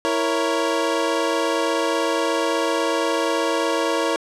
25% pulse chord, A# diminished, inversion second, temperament equal, 329.6 / 466.2 / 554.4 Hz, E4 / A#4 / C#5, 0 / 0 / 0 cents, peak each -20 dBFS, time 0.05-4.16 s, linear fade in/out 0 ms, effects low-pass 8000 Hz 12 dB/octave

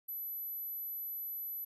sine tone, 11970 Hz, F#9, 19 cents sharp, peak -38 dBFS, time 0.08-1.65 s, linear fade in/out 10 ms, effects none

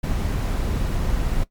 brown noise, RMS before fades -22 dBFS, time 0.03-1.44 s, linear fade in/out 10 ms, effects noise-tail reverb RT60 0.1 s tail -17 dB re dry + MP3 96 kbps

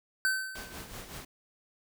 square tone with exponential decay, 1536 Hz, G6, 36 cents flat, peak -24 dBFS, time 0.25-0.9 s, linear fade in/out 0 ms, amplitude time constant 140 ms
pink noise with tremolo, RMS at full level -42 dBFS, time 0.55-1.25 s, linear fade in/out 5 ms, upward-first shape sine, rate 5.3 Hz, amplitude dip 55%
effects none

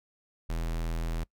square tone, 41.2 Hz, E1, in tune, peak -30 dBFS, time 0.49-1.24 s, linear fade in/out 10 ms, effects noise-tail reverb RT60 0.1 s tail -23 dB re dry

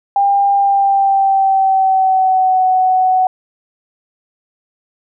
sine tone with pitch glide, 799 to 745.5 Hz, G5 to F#5, +33 to +13 cents, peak -9 dBFS, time 0.16-3.27 s, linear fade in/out 2 ms, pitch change -120 cents, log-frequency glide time 0.53-2.64 s, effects none

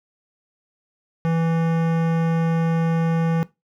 sine tone with hard clipping, 164.81 Hz, E3, in tune, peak -20 dBFS, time 1.25-3.43 s, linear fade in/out 0 ms, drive 18 dB, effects noise-tail reverb RT60 0.2 s tail -18 dB re dry

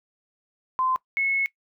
sine tone pair in turn, 1033 / 2189 Hz, C6 / C#7, -22 / -22 cents, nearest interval octave + minor second, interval 1300 cents, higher second, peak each -21 dBFS, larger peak neither, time 0.79-0.96 / 1.17-1.46 s, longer second, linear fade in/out 0 ms, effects noise-tail reverb RT60 0.1 s tail -20 dB re dry

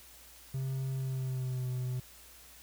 triangle tone with pitch glide, 132.9 to 126.39 Hz, C3 to B2, +27 to +40 cents, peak -30 dBFS, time 0.54-2 s, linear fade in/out 5 ms, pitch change -87 cents, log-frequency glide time 0.96-1.69 s, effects added 60 Hz sine -61 dBFS peak until 2.62 s + white hiss -55 dBFS RMS until 2.62 s

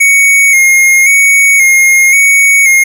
square tone with vibrato, 2185 Hz, C#7, 26 cents flat, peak -4 dBFS, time 0-2.84 s, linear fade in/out 10 ms, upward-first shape square, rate 0.94 Hz, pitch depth 37 cents each way, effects none

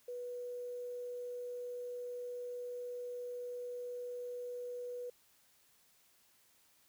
sine tone with quantisation, 490 Hz, B4, 14 cents flat, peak -40 dBFS, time 0.08-5.1 s, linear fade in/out 5 ms, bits 11, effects white hiss -69 dBFS RMS until 6.88 s

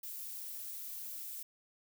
violet noise, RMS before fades -44 dBFS, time 0.03-1.43 s, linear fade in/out 5 ms, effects none

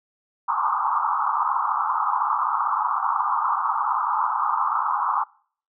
white band-pass noise, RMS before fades -23 dBFS, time 0.48-5.24 s, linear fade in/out 10 ms, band 820 to 1300 Hz, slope 96 dB/octave, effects noise-tail reverb RT60 0.5 s tail -24 dB re dry

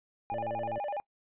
triangle tone with vibrato, 692 Hz, F5, 16 cents flat, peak -30 dBFS, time 0.3-1 s, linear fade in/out 0 ms, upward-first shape square, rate 12 Hz, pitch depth 280 cents each way
click train, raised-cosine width 2 ms, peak -32 dBFS, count 52, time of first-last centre 0.32-0.779 s, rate 111 Hz
effects noise-tail reverb RT60 0.1 s tail -24 dB re dry + resampled to 8000 Hz

